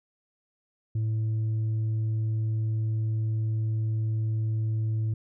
triangle tone with tanh clipping, 110 Hz, A2, in tune, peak -25 dBFS, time 0.95-5.14 s, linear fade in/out 5 ms, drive 7 dB, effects none

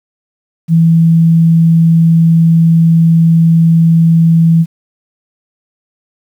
sine tone, 164.81 Hz, E3, in tune, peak -4 dBFS, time 0.68-4.66 s, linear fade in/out 50 ms, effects 7-bit

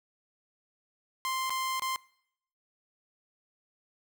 sawtooth tone with dropouts, 1046.5 Hz, C6, in tune, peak -26 dBFS, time 1.25-1.96 s, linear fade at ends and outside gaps 0 ms, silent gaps 1.496-1.504 / 1.796-1.821 s, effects noise-tail reverb RT60 0.7 s tail -23 dB re dry

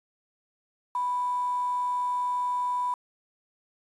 sine tone with quantisation, 987.8 Hz, B5, in tune, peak -25 dBFS, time 0.95-2.94 s, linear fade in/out 2 ms, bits 8, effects resampled to 24000 Hz

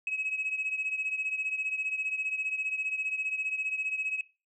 sine beating tone pair, 2556 / 2571 Hz, D#7 / E7, +46 / -44 cents, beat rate 15 Hz, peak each -30 / -35 dBFS, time 0.07-4.21 s, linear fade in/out 2 ms, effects noise-tail reverb RT60 0.3 s tail -20 dB re dry + tanh soft clip ceiling -24 dBFS

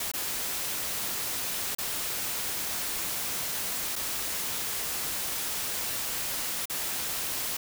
white noise with dropouts, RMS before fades -32 dBFS, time 0-7.57 s, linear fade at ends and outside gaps 5 ms, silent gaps 0.117-0.136 / 1.75-1.784 / 3.957-3.961 / 6.656-6.697 s, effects none

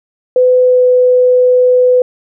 sine tone with pitch glide, 504 to 500.8 Hz, B4 to B4, +35 to +24 cents, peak -5 dBFS, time 0.36-2.02 s, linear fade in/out 2 ms, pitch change -11 cents, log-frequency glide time 0.6-0.85 s, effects none

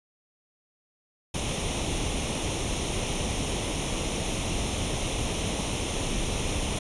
pink noise with comb filter, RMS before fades -29 dBFS, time 1.34-6.79 s, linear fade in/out 5 ms, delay 0.32 ms, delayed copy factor +0.65, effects resampled to 24000 Hz

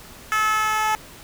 10% pulse tone with high-pass filter sweep, 432.1 Hz, A4, 31 cents flat, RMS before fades -21 dBFS, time 0.32-0.95 s, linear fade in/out 0 ms, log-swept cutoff 1400 to 910 Hz, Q 3.8, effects pink hiss -43 dBFS RMS until 1.23 s

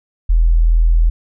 sine tone, 41.2 Hz, E1, in tune, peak -8 dBFS, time 0.29-1.1 s, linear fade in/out 10 ms, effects none

